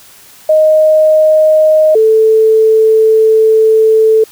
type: tone pair in turn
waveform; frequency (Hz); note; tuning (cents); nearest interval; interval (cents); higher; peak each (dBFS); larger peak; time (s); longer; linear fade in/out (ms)
sine; 622.3 / 440; D#5 / A4; 0 / 0; tritone; 600; first; -4; neither; 0.49-1.95 / 1.95-4.24; second; 5
effects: white hiss -39 dBFS RMS until 4.31 s